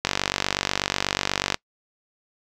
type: click train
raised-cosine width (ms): 0.2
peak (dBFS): -3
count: 73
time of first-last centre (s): 0.05-1.544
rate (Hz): 48.2
effects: noise-tail reverb RT60 0.1 s tail -25 dB re dry